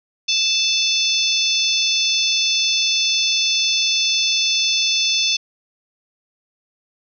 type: harmonic tone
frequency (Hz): 878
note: A5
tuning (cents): -4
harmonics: 3 / 4 / 5 / 6 / 7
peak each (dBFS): -23 / -20 / -24 / -22 / -24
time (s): 0.28-5.37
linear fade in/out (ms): 10
effects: none